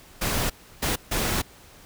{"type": "noise bursts at uneven times", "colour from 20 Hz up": "pink", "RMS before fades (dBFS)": -25, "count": 3, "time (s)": [[0.21, 0.5], [0.82, 0.96], [1.11, 1.42]], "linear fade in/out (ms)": 10, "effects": ["pink hiss -50 dBFS RMS until 1.85 s"]}